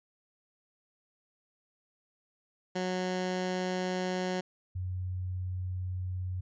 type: tone pair in turn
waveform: 15% pulse / sine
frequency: 183.5 / 91.75 Hz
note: F#3 / F#2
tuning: -14 / -14 cents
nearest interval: octave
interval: 1200 cents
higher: first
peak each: -24 / -32 dBFS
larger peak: first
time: 2.75-4.41 / 4.75-6.41 s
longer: neither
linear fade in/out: 10 ms
effects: resampled to 16000 Hz